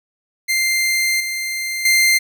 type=tone with level steps; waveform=sawtooth; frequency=2093 Hz; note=C7; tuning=in tune; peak=-12 / -18 / -8 dBFS; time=0.48-2.19 s; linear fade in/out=20 ms; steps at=1.2 / 1.85 s; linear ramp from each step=5 ms; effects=none